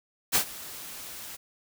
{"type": "noise with ADSR envelope", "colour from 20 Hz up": "white", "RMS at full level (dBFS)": -21, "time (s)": [0.32, 1.37], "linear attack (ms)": 33, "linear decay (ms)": 89, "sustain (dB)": -20, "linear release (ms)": 17, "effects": []}